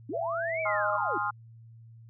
sine linear two-way sweep, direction up then down, 240.4 to 2349 to 285.7 Hz, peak -32 dBFS, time 0.09-1.18 s, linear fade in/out 5 ms, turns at 0.61 s
sine tone with pitch glide, 668 to 619.7 Hz, E5 to D#5, +23 to -7 cents, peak -30 dBFS, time 0.13-0.98 s, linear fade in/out 20 ms, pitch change -130 cents, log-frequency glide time 0.46-0.75 s
sine chord, F minor seventh, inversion first, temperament equal, 830.6 / 1046.5 / 1244.5 / 1396.9 Hz, Ab5 / C6 / Eb6 / F6, 0 / 0 / 0 / 0 cents, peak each -33 dBFS, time 0.65-1.31 s, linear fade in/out 10 ms
effects added 114 Hz sine -48 dBFS peak until 2.09 s

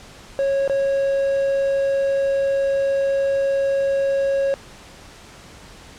triangle tone with dropouts, 549 Hz, C#5, 17 cents flat, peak -15 dBFS, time 0.39-4.54 s, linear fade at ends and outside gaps 0 ms, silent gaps 0.677-0.697 s, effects pink hiss -43 dBFS RMS until 5.98 s + low-pass 8000 Hz 12 dB/octave

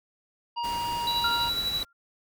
harmonic tone, 946 Hz, A#5, 25 cents sharp, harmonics 1 / 3 / 5, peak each -28 / -38 / -42 dBFS, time 0.56-1.5 s, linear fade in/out 20 ms
pink noise, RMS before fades -39 dBFS, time 0.63-1.85 s, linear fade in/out 20 ms
triangle tone with tremolo, 3926 Hz, B7, 11 cents flat, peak -23 dBFS, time 1.07-1.83 s, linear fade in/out 2 ms, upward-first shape sine, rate 12 Hz, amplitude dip 50%
sine tone with exponential decay, 1390 Hz, F6, 9 cents flat, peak -24 dBFS, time 1.24-1.93 s, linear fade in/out 5 ms, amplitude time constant 150 ms
effects none

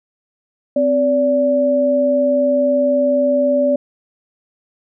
sine tone pair together, 258.8 / 577.3 Hz, C4 / D5, -19 / -30 cents, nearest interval octave + major second, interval 1389 cents, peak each -18 / -13 dBFS, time 0.76-3.76 s, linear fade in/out 5 ms, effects none

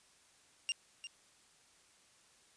sawtooth tone with echo, 2794 Hz, F7, in tune, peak -29 dBFS, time 0.69-0.72 s, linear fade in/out 0 ms, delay 350 ms, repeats 1, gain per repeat -11 dB, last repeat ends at 1.07 s, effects white hiss -66 dBFS RMS until 2.56 s + resampled to 22050 Hz

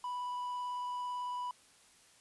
triangle tone with vibrato, 987 Hz, B5, 1 cent flat, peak -34 dBFS, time 0.04-1.51 s, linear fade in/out 2 ms, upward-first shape sine, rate 18 Hz, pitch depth 8 cents each way, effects white hiss -63 dBFS RMS until 2.2 s + resampled to 24000 Hz

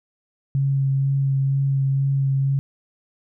sine tone with vibrato, 136.7 Hz, C#3, 24 cents flat, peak -17 dBFS, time 0.55-2.59 s, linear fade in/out 0 ms, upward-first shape sine, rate 2.1 Hz, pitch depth 13 cents each way, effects none

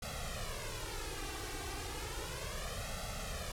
pink noise with flanger, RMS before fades -41 dBFS, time 0.02-3.52 s, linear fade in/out 5 ms, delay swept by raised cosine 1.5 to 2.6 ms, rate 0.33 Hz, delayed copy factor +1, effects low-pass 11000 Hz 12 dB/octave

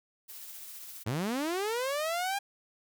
blue noise with tremolo, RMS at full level -44 dBFS, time 0.28-1.04 s, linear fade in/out 20 ms, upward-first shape triangle, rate 15 Hz, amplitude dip 30%
sawtooth linear sweep, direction up, 99.5 to 814 Hz, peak -26 dBFS, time 1.06-2.39 s, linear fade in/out 10 ms
effects none

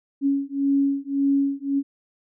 sine beating tone pair, 276.9 / 278.7 Hz, C#4 / C#4, -2 / +9 cents, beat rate 1.8 Hz, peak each -22 dBFS, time 0.21-1.83 s, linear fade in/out 50 ms, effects none

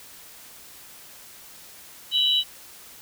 sine tone cluster, 2974 / 3117 / 3896 Hz, F#7 / G7 / B7, +8 / -11 / -24 cents, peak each -21 / -28 / -22 dBFS, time 2.11-2.44 s, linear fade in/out 50 ms, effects white hiss -46 dBFS RMS until 3.01 s

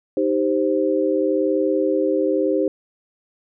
sine chord, C minor, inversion first, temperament equal, 311.1 / 392 / 523.3 Hz, Eb4 / G4 / C5, 0 / 0 / 0 cents, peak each -21 dBFS, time 0.17-2.68 s, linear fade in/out 2 ms, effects none

